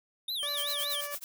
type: tone with vibrato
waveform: square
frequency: 3563 Hz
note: A7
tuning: 21 cents sharp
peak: -32 dBFS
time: 0.28-1.01 s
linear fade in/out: 5 ms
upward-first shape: sine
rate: 5.3 Hz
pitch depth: 230 cents each way
type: tone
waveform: 15% pulse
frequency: 579 Hz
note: D5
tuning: 25 cents flat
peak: -31 dBFS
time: 0.43-1.15 s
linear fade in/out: 0 ms
type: noise with tremolo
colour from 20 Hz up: blue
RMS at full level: -36 dBFS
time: 0.57-1.24 s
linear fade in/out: 0 ms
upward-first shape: sine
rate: 9.1 Hz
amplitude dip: 100%
effects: none